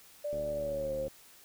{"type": "tone with pitch glide", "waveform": "sine", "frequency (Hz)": [587.3, 532.4], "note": ["D5", "C5"], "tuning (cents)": [0, 30], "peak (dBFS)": -32, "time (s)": [0.24, 1.08], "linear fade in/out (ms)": 10, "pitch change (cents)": -170, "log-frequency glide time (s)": [0.51, 0.94]}
{"type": "click train", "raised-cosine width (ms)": 2, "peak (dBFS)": -31, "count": 57, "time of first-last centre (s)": [0.33, 1.081], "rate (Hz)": 74.6}
{"effects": ["white hiss -57 dBFS RMS until 1.44 s"]}